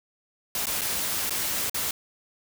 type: noise with dropouts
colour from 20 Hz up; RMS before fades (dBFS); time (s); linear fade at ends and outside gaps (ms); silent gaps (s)
white; -28; 0.55-1.91; 2; 0.657-0.668 / 0.811-0.816 / 1.296-1.306 / 1.697-1.744
effects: none